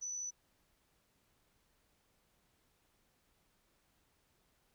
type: tone with amplitude modulation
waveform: sine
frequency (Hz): 5970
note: F#8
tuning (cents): +15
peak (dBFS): -37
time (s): 0.01-0.31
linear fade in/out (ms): 20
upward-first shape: sine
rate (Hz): 73.2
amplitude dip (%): 35
effects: pink hiss -75 dBFS RMS until 4.74 s